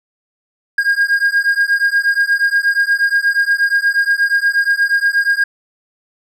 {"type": "beating tone pair", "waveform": "triangle", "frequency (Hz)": [1619, 1627.4], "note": ["G#6", "G#6"], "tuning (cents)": [-45, -36], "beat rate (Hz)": 8.4, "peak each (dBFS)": -13, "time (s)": [0.78, 5.44], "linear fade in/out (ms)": 5, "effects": []}